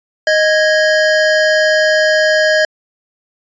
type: tone pair together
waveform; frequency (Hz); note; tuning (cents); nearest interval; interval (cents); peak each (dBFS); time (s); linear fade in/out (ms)
square; 622.3 / 1653.2; D#5 / G#6; 0 / -8; octave + perfect fourth; 1692; -12 / -14; 0.27-2.65; 2
effects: resampled to 16000 Hz